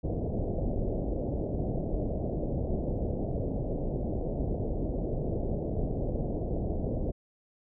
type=low-pass noise; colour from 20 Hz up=pink; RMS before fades=-31 dBFS; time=0.03-7.12 s; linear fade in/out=20 ms; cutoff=660 Hz; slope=48 dB/octave; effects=none